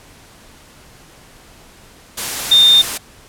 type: tone in noise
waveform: sine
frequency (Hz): 3630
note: A#7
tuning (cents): -47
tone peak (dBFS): -6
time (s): 2.51-2.82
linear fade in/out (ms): 10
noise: white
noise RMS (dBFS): -22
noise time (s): 2.17-2.98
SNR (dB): +13
effects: pink hiss -44 dBFS RMS until 3.28 s + low-pass 12000 Hz 12 dB/octave